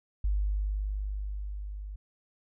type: tone with level ramp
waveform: sine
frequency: 50.4 Hz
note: G1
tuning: 49 cents sharp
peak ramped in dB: -24 to -37 dBFS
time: 0.24-1.96 s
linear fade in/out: 5 ms
effects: none